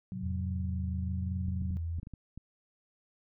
sine chord, F# diminished, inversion first, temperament equal, 110 / 130.81 / 185 Hz, A2 / C3 / F#3, 0 / 0 / 0 cents, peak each -42 / -43 / -37 dBFS, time 0.12-1.77 s, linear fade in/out 0 ms
sine tone with vibrato, 85.1 Hz, F2, 44 cents flat, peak -32 dBFS, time 0.23-2 s, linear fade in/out 5 ms, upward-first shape triangle, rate 1.1 Hz, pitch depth 49 cents each way
clicks, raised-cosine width 5 ms, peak -31 dBFS, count 8, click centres 1.484 / 1.62 / 1.708 / 1.986 / 2.031 / 2.071 / 2.137 / 2.376 s
effects none

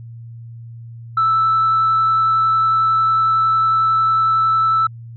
sine tone with vibrato, 1318.5 Hz, E6, in tune, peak -11 dBFS, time 1.17-4.87 s, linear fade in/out 5 ms, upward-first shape triangle, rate 11 Hz, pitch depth 8 cents each way, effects tanh soft clip ceiling -9 dBFS + added 116 Hz sine -32 dBFS peak until 5.16 s

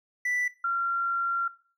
triangle / sine tone pair in turn, 1975.5 / 1375.7 Hz, B6 / F6, 0 / -26 cents, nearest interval tritone, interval 626 cents, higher first, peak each -24 dBFS, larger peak neither, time 0.25-0.48 / 0.64-1.48 s, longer second, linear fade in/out 5 ms, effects noise-tail reverb RT60 0.4 s tail -18 dB re dry

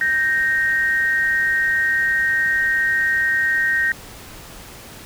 sine tone pair together, 1563 / 1864.7 Hz, G6 / A#6, -6 / 0 cents, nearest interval minor third, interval 306 cents, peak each -21 / -17 dBFS, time 0.01-3.92 s, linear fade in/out 2 ms, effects pink hiss -39 dBFS RMS until 5.05 s

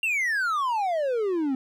triangle exponential sweep, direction down, 2794 to 255.7 Hz, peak -21 dBFS, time 0.03-1.55 s, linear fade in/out 2 ms, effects none

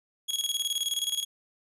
sawtooth tone with tremolo, 3322 Hz, G#7, in tune, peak -22 dBFS, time 0.28-1.25 s, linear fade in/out 20 ms, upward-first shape square, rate 19 Hz, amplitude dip 70%, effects resampled to 32000 Hz

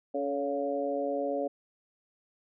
harmonic tone with a mistuned harmonic, 140.8 Hz, C#3, 27 cents sharp, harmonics 2 / 3 / 4 / 5, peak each -35 / -35 / -31 / -37 dBFS, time 0.14-1.48 s, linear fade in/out 10 ms, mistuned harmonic 3, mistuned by +35 cents, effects none

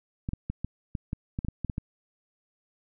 clicks, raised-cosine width 5 ms, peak -18 dBFS, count 12, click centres 0.289 / 0.334 / 0.5 / 0.646 / 0.952 / 1.131 / 1.389 / 1.448 / 1.485 / 1.647 / 1.698 / 1.781 s, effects none

